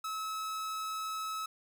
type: tone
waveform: 45% pulse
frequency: 1293 Hz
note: E6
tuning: 34 cents flat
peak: -35 dBFS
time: 0.04-1.46 s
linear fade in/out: 5 ms
effects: 12-bit